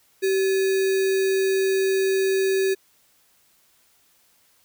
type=tone with sample-and-hold; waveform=sine; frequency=384.1 Hz; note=G4; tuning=35 cents flat; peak=-18 dBFS; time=0.22-2.75 s; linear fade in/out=20 ms; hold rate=2100 Hz; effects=white hiss -61 dBFS RMS until 4.64 s